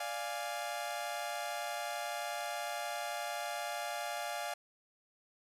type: chord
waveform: sawtooth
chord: D diminished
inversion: none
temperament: equal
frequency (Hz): 587.3 / 698.5 / 830.6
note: D5 / F5 / Ab5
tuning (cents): 0 / 0 / 0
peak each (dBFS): -39 / -36 / -38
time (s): 0-4.54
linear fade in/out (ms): 5
effects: resampled to 32000 Hz + 10-bit